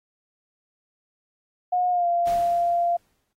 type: tone with pitch glide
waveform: sine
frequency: 722 to 691.8 Hz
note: F#5 to F5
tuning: -43 to -17 cents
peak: -19 dBFS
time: 1.72-2.97 s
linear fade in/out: 10 ms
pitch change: -74 cents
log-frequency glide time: 1.9-2.07 s
type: noise with exponential decay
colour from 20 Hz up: pink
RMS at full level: -38 dBFS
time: 2.27-3.33 s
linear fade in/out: 0 ms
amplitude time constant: 230 ms
effects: AAC 48 kbps

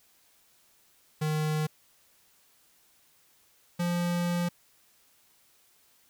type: tone pair in turn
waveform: square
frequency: 154.1 / 174.24 Hz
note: D#3 / F3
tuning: -16 / -4 cents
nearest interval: major second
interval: 212 cents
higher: second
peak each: -27 dBFS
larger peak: neither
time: 1.21-1.67 / 3.79-4.49 s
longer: second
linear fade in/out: 10 ms
effects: white hiss -64 dBFS RMS until 6.09 s

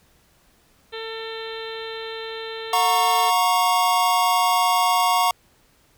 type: harmonic tone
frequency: 448.2 Hz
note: A4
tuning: 32 cents sharp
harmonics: 1 / 2 / 3 / 4 / 5 / 6 / 7 / 8 / 9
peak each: -32 / -40 / -41 / -39 / -44 / -44 / -41 / -40 / -41 dBFS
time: 0.92-3.31 s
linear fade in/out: 20 ms
type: chord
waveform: square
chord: F# major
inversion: none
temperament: equal with one note detuned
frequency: 721.8 / 932.3 / 1108.7 Hz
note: F#5 / A#5 / C#6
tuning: -43 / 0 / 0 cents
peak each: -22 dBFS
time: 2.73-5.31 s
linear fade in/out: 2 ms
effects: pink hiss -59 dBFS RMS until 5.97 s

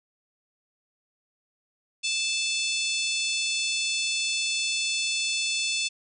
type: harmonic tone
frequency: 877 Hz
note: A5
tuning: 6 cents flat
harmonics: 3 / 4 / 5 / 6 / 7 / 8 / 9 / 10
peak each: -29 / -31 / -33 / -35 / -36 / -37 / -38 / -39 dBFS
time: 2.03-5.89 s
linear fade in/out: 20 ms
effects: none

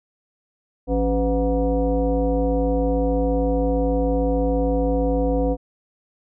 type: tone with frequency modulation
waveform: sine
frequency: 277.2 Hz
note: C#4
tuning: in tune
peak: -17 dBFS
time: 0.87-5.57 s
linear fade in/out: 50 ms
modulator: 224 Hz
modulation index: 1.5
effects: none

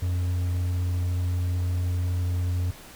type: tone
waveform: triangle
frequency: 89.2 Hz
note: F2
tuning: 37 cents sharp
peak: -21 dBFS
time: 0.02-2.71 s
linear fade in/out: 5 ms
effects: pink hiss -46 dBFS RMS until 2.95 s

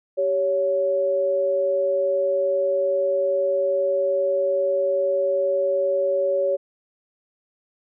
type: tone pair together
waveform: sine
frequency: 390 / 559.7 Hz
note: G4 / C#5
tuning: -9 / +17 cents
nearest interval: tritone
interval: 626 cents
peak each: -26 / -19 dBFS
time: 0.17-6.57 s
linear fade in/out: 20 ms
effects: none

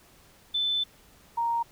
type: tone pair in turn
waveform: sine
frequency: 3520 / 932.3 Hz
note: A7 / A#5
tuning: 0 / 0 cents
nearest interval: octave + major seventh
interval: 2300 cents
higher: first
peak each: -24 dBFS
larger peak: neither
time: 0.54-0.84 / 1.37-1.63 s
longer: first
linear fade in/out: 10 ms
effects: pink hiss -57 dBFS RMS until 1.71 s

